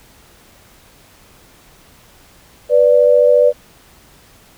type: tone pair together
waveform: sine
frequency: 492.9 / 587.3 Hz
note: B4 / D5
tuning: -3 / 0 cents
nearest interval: minor third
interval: 303 cents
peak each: -10 dBFS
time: 2.69-3.53 s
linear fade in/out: 50 ms
effects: pink hiss -47 dBFS RMS until 4.57 s